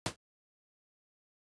pink noise with exponential decay, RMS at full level -27 dBFS, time 0.06-0.16 s, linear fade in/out 1 ms, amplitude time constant 21 ms, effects high-pass 80 Hz 12 dB/octave + resampled to 22050 Hz

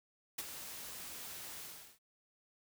white noise with ADSR envelope, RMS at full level -38 dBFS, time 0.38-1.99 s, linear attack 8 ms, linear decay 32 ms, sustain -9 dB, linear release 390 ms, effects none

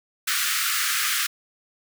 pink high-pass noise, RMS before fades -24 dBFS, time 0.27-1.27 s, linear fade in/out 10 ms, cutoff 1200 Hz, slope 96 dB/octave, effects none

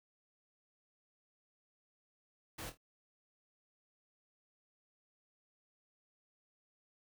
pink noise with echo, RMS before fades -45 dBFS, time 2.58-2.7 s, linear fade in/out 10 ms, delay 25 ms, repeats 3, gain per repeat -9 dB, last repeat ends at 2.775 s, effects none

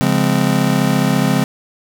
square chord, Db major seventh, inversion none, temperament just, 138.59 / 173.24 / 207.9 / 259.9 Hz, Db3 / F3 / Ab3 / C4, 0 / -14 / +2 / -11 cents, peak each -19 dBFS, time 0.01-1.44 s, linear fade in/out 0 ms, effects none

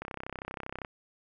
click train, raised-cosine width 0.5 ms, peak -22 dBFS, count 28, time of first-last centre 0.02-0.848 s, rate 32.6 Hz, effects none

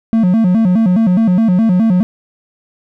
triangle tone with vibrato, 201.7 Hz, G3, 50 cents sharp, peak -6 dBFS, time 0.13-2.03 s, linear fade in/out 0 ms, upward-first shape square, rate 4.8 Hz, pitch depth 190 cents each way, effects none

